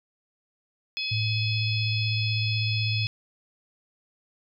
harmonic tone, 849 Hz, G#5, 38 cents sharp, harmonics 3 / 4 / 5 / 6, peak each -31 / -33 / -36 / -34 dBFS, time 0.97-3.07 s, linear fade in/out 0 ms
sine tone with vibrato, 108.5 Hz, A2, 24 cents flat, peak -25 dBFS, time 1.11-3.07 s, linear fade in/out 10 ms, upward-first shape square, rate 16 Hz, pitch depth 19 cents each way
effects none

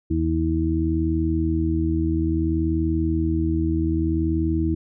harmonic tone, 80.6 Hz, E2, 38 cents flat, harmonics 1 / 2 / 3 / 4, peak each -23 / -28 / -31 / -22 dBFS, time 0.1-4.75 s, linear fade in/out 10 ms, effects none

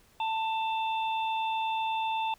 harmonic tone, 888 Hz, A5, 16 cents sharp, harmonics 1 / 3 / 4, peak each -28 / -38 / -40 dBFS, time 0.2-2.34 s, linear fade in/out 2 ms, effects pink hiss -62 dBFS RMS until 2.38 s

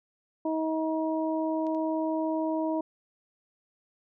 harmonic tone, 317.7 Hz, D#4, 36 cents sharp, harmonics 1 / 2 / 3, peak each -28 / -31 / -35 dBFS, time 0.45-2.81 s, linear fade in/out 5 ms
clicks, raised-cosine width 0.2 ms, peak -35 / -38 dBFS, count 2, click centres 1.668 / 1.748 s
effects none

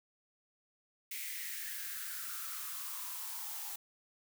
blue noise with high-pass filter sweep, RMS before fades -42 dBFS, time 1.11-3.76 s, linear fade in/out 5 ms, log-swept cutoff 2200 to 780 Hz, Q 5.8, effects none

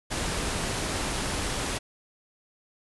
pink low-pass noise, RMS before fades -30 dBFS, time 0.1-1.79 s, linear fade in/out 20 ms, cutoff 11000 Hz, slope 96 dB/octave, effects none

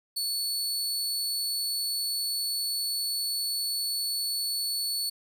sawtooth tone, 4435 Hz, C#8, in tune, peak -25 dBFS, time 0.16-5.1 s, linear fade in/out 10 ms, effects none

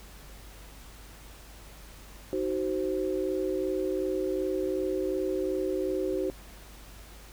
sine chord, C diminished, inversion first, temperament just, 314 / 376.7 / 523.3 Hz, Eb4 / Gb4 / C5, +16 / +31 / 0 cents, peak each -33 / -29 / -33 dBFS, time 2.33-6.3 s, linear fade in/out 0 ms, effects added 50 Hz sine -48 dBFS peak until 7.32 s + pink hiss -51 dBFS RMS until 7.32 s

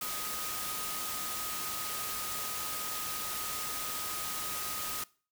sine tone in noise, 1251 Hz, D#6, 9 cents sharp, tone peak -42 dBFS, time 0.01-5.04 s, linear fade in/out 5 ms, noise white, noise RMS -37 dBFS, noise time 0.01-5.04 s, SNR -8 dB, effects noise-tail reverb RT60 0.4 s tail -22 dB re dry

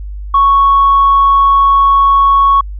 sine tone, 1108.7 Hz, C#6, in tune, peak -4 dBFS, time 0.34-2.61 s, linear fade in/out 5 ms, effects tanh soft clip ceiling -1 dBFS + added 50 Hz sine -21 dBFS peak until 2.79 s

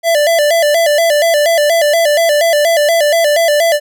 square tone with vibrato, 628 Hz, D#5, 16 cents sharp, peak -9 dBFS, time 0.03-3.8 s, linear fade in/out 50 ms, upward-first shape square, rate 4.2 Hz, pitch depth 110 cents each way, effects none

